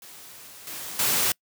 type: noise with level steps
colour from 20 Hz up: white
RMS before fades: -45 / -36 / -23 dBFS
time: 0.02-1.32 s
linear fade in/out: 2 ms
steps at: 0.67 / 0.99 s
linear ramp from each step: 2 ms
effects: noise-tail reverb RT60 0.1 s tail -26 dB re dry + high-pass 80 Hz 12 dB/octave